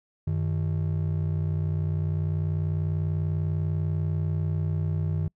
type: ring-modulated tone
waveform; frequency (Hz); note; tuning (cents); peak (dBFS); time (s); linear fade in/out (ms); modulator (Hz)
triangle; 123.47; B2; 0; -19; 0.27-5.28; 5; 30.1
effects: noise-tail reverb RT60 0.1 s tail -26 dB re dry